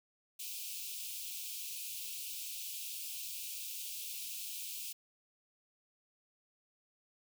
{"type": "high-pass noise", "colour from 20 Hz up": "white", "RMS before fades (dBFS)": -43, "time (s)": [0.39, 4.93], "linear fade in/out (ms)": 10, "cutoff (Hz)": 2400, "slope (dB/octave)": 96, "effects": []}